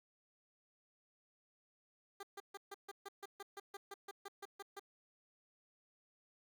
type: tone bursts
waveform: 15% pulse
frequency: 398.4 Hz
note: G4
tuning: 28 cents sharp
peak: -40 dBFS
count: 16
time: 2.2-4.796 s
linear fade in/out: 5 ms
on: 31 ms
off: 140 ms
effects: none